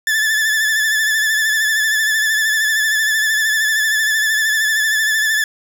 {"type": "tone with vibrato", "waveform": "40% pulse", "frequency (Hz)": 1745, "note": "A6", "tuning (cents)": -15, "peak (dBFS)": -13, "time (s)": [0.07, 5.44], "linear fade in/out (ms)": 2, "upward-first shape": "sine", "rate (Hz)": 13, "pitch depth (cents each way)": 45, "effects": []}